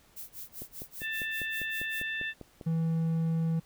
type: noise with tremolo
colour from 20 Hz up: violet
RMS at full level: -41 dBFS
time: 0.16-2.03 s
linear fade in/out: 10 ms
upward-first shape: sine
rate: 5.1 Hz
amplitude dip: 100%
type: click train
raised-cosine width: 2 ms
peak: -29 dBFS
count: 11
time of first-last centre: 0.62-2.612 s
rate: 5.02 Hz
type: harmonic tone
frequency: 887 Hz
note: A5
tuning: 14 cents sharp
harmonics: 2 / 3 / 4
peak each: -33 / -38 / -42 dBFS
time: 1-2.34 s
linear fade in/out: 50 ms
type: tone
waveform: triangle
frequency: 163.4 Hz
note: E3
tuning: 15 cents flat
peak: -24 dBFS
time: 2.66-3.6 s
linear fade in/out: 10 ms
effects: pink hiss -62 dBFS RMS until 3.65 s